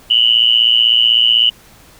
sine tone with amplitude modulation, 2956 Hz, F#7, 2 cents flat, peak -4 dBFS, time 0.1-1.5 s, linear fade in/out 10 ms, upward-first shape sine, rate 116 Hz, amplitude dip 95%, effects pink hiss -44 dBFS RMS until 1.99 s

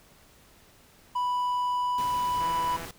triangle tone, 987.8 Hz, B5, in tune, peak -23 dBFS, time 1.15-2.77 s, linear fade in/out 10 ms
pink noise, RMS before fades -41 dBFS, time 1.98-2.91 s, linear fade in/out 2 ms
click train, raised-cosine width 0.5 ms, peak -25 dBFS, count 74, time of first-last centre 2.41-2.85 s, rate 166 Hz
effects pink hiss -57 dBFS RMS until 2.98 s

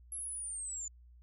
sine linear sweep, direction down, 11160 to 6970 Hz, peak -38 dBFS, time 0.12-0.88 s, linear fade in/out 2 ms, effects added 60 Hz sine -55 dBFS peak until 1.22 s

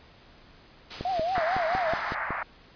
white noise with tremolo, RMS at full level -36 dBFS, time 0.9-2.15 s, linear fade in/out 10 ms, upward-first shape triangle, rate 5 Hz, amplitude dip 40%
click train, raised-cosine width 2 ms, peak -19 dBFS, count 8, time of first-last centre 1.01-2.306 s, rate 5.4 Hz
sine tone with vibrato, 698.5 Hz, F5, in tune, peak -25 dBFS, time 1.05-1.94 s, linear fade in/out 2 ms, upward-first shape triangle, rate 4.5 Hz, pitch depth 200 cents each way
white band-pass noise, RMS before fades -32 dBFS, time 1.35-2.43 s, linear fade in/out 2 ms, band 630 to 2000 Hz, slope 48 dB/octave
effects pink hiss -54 dBFS RMS until 2.75 s + resampled to 11025 Hz

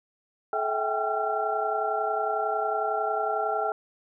sine tone cluster, 430.4 / 654 / 771 / 802 / 1365 Hz, A4 / E5 / G5 / G5 / F6, -38 / -14 / -29 / +39 / -40 cents, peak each -31 dBFS, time 0.53-3.72 s, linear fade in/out 2 ms, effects none

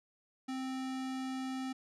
square tone, 261.6 Hz, C4, in tune, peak -37 dBFS, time 0.48-1.73 s, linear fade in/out 10 ms, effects low-pass 8000 Hz 12 dB/octave

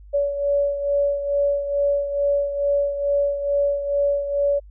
sine beating tone pair, 568 / 570.3 Hz, C#5 / C#5, +42 / +49 cents, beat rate 2.3 Hz, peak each -19 / -26 dBFS, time 0.13-4.6 s, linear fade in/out 20 ms, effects added 50 Hz sine -41 dBFS peak until 4.7 s

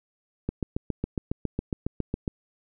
click train, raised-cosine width 3 ms, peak -14 dBFS, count 14, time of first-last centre 0.49-2.278 s, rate 7.27 Hz, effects none

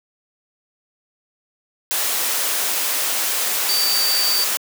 sine tone in noise, 4618 Hz, D8, 30 cents flat, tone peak -18 dBFS, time 3.69-4.44 s, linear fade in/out 0 ms, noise white, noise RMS -21 dBFS, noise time 1.91-4.57 s, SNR 0 dB, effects high-pass 400 Hz 12 dB/octave

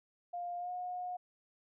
sine tone with pitch glide, 703 to 721.9 Hz, F5 to F#5, +11 to -43 cents, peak -37 dBFS, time 0.33-1.17 s, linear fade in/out 10 ms, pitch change +46 cents, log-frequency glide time 0.58-0.71 s, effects none

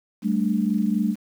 sine chord, G suspended second, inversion none, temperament equal, 196 / 220 / 293.7 Hz, G3 / A3 / D4, 0 / 0 / 0 cents, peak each -23 / -22 / -28 dBFS, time 0.22-1.16 s, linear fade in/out 50 ms, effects 8-bit

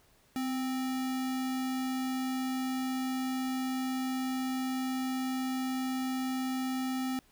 sine tone with sample-and-hold, 258 Hz, C4, 24 cents flat, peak -30 dBFS, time 0.36-7.19 s, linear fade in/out 0 ms, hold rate 1050 Hz, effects pink hiss -65 dBFS RMS until 7.31 s

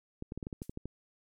clicks, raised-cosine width 3 ms, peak -26 dBFS, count 10, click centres 0.224 / 0.321 / 0.376 / 0.428 / 0.469 / 0.528 / 0.619 / 0.695 / 0.774 / 0.856 s
violet noise with exponential decay, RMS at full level -44 dBFS, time 0.62-0.72 s, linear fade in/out 5 ms, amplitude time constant 20 ms
effects low-pass 11000 Hz 12 dB/octave

